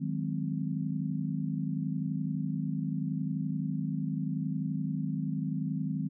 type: chord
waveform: sine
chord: Ab dominant seventh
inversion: second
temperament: just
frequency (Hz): 155.74 / 186.89 / 207.7 / 259.6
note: Eb3 / Gb3 / Ab3 / C4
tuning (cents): +2 / +18 / 0 / -13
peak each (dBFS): -33 / -36 / -37 / -36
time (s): 0-6.09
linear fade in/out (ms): 20
effects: none